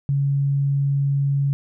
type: tone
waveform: sine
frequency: 139.8 Hz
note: C#3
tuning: 15 cents sharp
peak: -17 dBFS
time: 0.09-1.53 s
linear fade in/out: 0 ms
effects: none